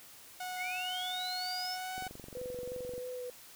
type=tone with pitch glide; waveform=sawtooth; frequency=733 to 747.1 Hz; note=F#5 to F#5; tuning=-16 to +17 cents; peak=-34 dBFS; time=0.4-2.08 s; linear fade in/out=5 ms; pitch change=+33 cents; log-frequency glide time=1.66-1.97 s
type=linear sweep; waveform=sine; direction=up; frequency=2046 to 5430 Hz; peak=-37 dBFS; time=0.56-1.78 s; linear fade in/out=50 ms
type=click train; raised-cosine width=2 ms; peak=-34 dBFS; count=24; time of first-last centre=1.98-2.98 s; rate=23 Hz
type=tone with vibrato; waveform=sine; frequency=499 Hz; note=B4; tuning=18 cents sharp; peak=-38 dBFS; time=2.35-3.3 s; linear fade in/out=2 ms; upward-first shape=sine; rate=3 Hz; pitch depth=14 cents each way
effects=white hiss -54 dBFS RMS until 3.55 s